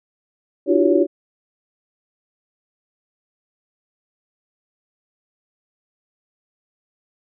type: tone cluster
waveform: sine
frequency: 296 / 336.4 / 356.1 / 386.5 / 563 Hz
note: D4 / E4 / F4 / G4 / C#5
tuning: +14 / +35 / +34 / -24 / +27 cents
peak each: -19 dBFS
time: 0.66-1.07 s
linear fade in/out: 50 ms
effects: none